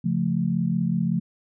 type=chord; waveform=sine; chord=Db augmented; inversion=none; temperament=equal; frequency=138.59 / 174.61 / 220 Hz; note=Db3 / F3 / A3; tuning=0 / 0 / 0 cents; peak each=-28 / -23 / -26 dBFS; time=0.04-1.2 s; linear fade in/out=10 ms; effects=none